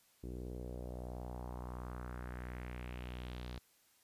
sawtooth tone with low-pass filter sweep, 61.4 Hz, B1, 9 cents flat, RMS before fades -45 dBFS, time 0.23-3.59 s, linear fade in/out 10 ms, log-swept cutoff 360 to 4300 Hz, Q 2.5, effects white hiss -70 dBFS RMS until 4.03 s + resampled to 32000 Hz

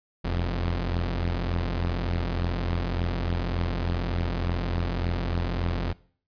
sawtooth tone pair together, 41.95 / 87.31 Hz, E1 / F2, +31 / 0 cents, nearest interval octave + minor second, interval 1269 cents, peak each -24 dBFS, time 0.24-5.93 s, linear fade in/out 10 ms, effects noise-tail reverb RT60 0.5 s tail -21 dB re dry + resampled to 11025 Hz

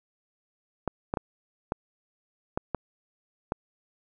clicks, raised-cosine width 1 ms, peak -13 dBFS, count 7, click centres 0.877 / 1.139 / 1.172 / 1.721 / 2.575 / 2.747 / 3.521 s, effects none

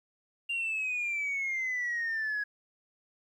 sine exponential sweep, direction down, 2794 to 1661.2 Hz, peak -28 dBFS, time 0.49-2.44 s, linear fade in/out 10 ms, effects tanh soft clip ceiling -27 dBFS + 11-bit

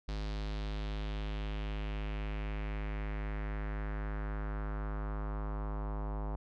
square tone with low-pass filter sweep, 51.91 Hz, G#1, in tune, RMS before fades -37 dBFS, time 0.08-6.36 s, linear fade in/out 5 ms, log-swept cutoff 4500 to 940 Hz, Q 2.3, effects none

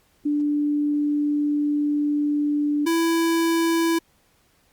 sine / square tone pair in turn, 293.7 / 331.6 Hz, D4 / E4, 0 / +10 cents, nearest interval major second, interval 210 cents, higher second, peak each -19 dBFS, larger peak neither, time 0.25-2.86 / 2.86-3.99 s, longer first, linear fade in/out 10 ms, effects pink hiss -62 dBFS RMS until 4.72 s + Opus 48 kbps

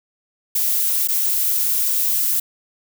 violet noise with dropouts, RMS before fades -19 dBFS, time 0.55-2.4 s, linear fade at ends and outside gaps 5 ms, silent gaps 1.075-1.085 s, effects none

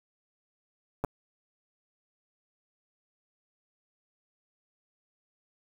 clicks, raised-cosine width 1 ms, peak -16 dBFS, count 2, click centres 1.04 / 1.047 s, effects 7-bit

